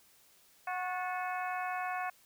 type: harmonic tone with a mistuned harmonic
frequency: 366.1 Hz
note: F#4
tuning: 18 cents flat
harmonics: 2 / 3 / 4 / 5 / 6 / 7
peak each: -36 / -40 / -42 / -44 / -46 / -47 dBFS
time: 0.67-2.1 s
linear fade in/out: 5 ms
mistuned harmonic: 5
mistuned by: -77 cents
effects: white hiss -64 dBFS RMS until 2.25 s